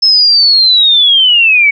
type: linear sweep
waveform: sine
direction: down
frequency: 5250 to 2217 Hz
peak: -4 dBFS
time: 0.02-1.71 s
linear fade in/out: 10 ms
effects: none